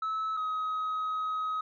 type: tone pair in turn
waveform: sine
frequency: 1300 / 1266.6 Hz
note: E6 / D#6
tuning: -24 / +30 cents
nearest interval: unison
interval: 46 cents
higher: first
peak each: -27 dBFS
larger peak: neither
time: 0.02-0.37 / 0.37-1.61 s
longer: second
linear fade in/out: 5 ms
effects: tanh soft clip ceiling -28 dBFS